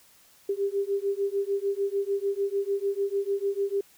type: beating tone pair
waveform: sine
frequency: 394.6 / 401.3 Hz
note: G4 / G4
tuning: +11 / +41 cents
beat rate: 6.7 Hz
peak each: -28 dBFS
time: 0.49-3.81 s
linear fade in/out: 5 ms
effects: white hiss -58 dBFS RMS until 3.97 s